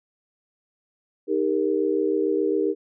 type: chord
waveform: sine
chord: Eb major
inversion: none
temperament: equal with one note detuned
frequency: 311.1 / 399.1 / 466.2 Hz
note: Eb4 / G4 / Bb4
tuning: 0 / +31 / 0 cents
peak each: -25 / -23 / -25 dBFS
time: 1.27-2.75 s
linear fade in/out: 50 ms
effects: none